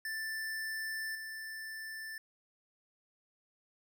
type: tone with level steps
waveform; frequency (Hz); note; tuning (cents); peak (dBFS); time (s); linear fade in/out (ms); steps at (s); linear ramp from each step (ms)
square; 1767; A6; +7; -37 / -42; 0.05-2.18; 2; 1.15; 2
effects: none